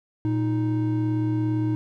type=tone pair together; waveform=triangle; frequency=116.54 / 312.1 Hz; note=A#2 / D#4; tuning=0 / +5 cents; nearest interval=octave + perfect fourth; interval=1705 cents; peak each=-22 / -22 dBFS; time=0.25-1.75 s; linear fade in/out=0 ms; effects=none